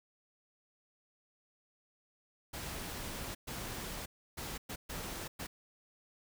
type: noise bursts at uneven times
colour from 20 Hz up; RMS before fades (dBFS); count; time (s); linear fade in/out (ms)
pink; -42; 6; 2.53-3.35 / 3.47-4.06 / 4.37-4.58 / 4.69-4.76 / 4.89-5.28 / 5.39-5.47; 10
effects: none